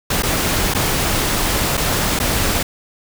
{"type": "noise with dropouts", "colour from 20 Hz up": "pink", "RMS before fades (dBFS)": -18, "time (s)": [0.1, 2.63], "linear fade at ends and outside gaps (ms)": 5, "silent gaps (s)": [[0.224, 0.232], [0.739, 0.747], [1.771, 1.775], [2.191, 2.199]], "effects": []}